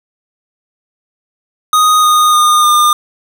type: tone with pitch steps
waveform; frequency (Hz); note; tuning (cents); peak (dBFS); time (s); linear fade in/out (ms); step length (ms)
square; 1244.5 / 1232.3 / 1220.3 / 1208.4; D#6 / D#6 / D#6 / D6; 0 / -17 / -34 / +49; -7; 1.73-2.93; 2; 300
effects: none